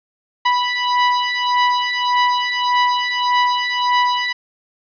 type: beating tone pair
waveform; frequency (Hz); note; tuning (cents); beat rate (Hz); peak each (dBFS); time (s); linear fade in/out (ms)
sawtooth; 984 / 985.7; B5 / B5; -7 / -4; 1.7; -14; 0.45-4.33; 10
effects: resampled to 11025 Hz + 8-bit